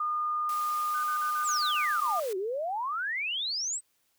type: tone with pitch glide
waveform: sine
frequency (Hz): 1218 to 1208.2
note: D#6 to D6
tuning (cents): -37 to +49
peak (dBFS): -27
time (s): 0-2.2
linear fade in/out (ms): 5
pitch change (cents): -14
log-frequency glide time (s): 1.07-1.82
type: high-pass noise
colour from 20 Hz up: white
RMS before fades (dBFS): -44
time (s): 0.49-2.33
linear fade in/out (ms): 2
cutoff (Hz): 700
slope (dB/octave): 12
type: tone bursts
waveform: sine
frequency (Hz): 1500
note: F#6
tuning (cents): +23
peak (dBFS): -35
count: 7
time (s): 0.94-1.853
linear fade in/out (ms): 10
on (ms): 97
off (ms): 39
type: exponential two-way sweep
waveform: sine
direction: down then up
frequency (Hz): 8390 to 362.6 to 8390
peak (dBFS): -29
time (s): 1.43-3.81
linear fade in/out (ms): 50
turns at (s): 2.37
effects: white hiss -72 dBFS RMS until 4.18 s